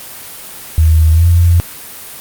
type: tone with pitch glide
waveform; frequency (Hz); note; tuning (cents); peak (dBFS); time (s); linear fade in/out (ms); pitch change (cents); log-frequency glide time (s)
sine; 79.6 to 85.81; D#2 to F2; +40 to -30; -5; 0.78-1.6; 0; +130; 1.12-1.26
effects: white hiss -30 dBFS RMS until 2.2 s + Opus 32 kbps